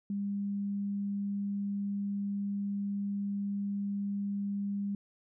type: tone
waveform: sine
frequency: 200.9 Hz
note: G3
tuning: 43 cents sharp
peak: -31 dBFS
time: 0.1-4.95 s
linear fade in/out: 2 ms
effects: none